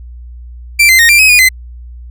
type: tone with pitch steps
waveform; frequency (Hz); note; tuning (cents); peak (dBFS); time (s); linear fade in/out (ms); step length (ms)
40% pulse; 2347 / 2070 / 1856 / 2369 / 2543 / 2451 / 2047; D7 / C7 / A#6 / D7 / D#7 / D#7 / C7; -2 / -19 / -8 / +14 / +37 / -27 / -38; -3; 0.79-1.49; 10; 100
effects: added 60 Hz sine -27 dBFS peak until 2.1 s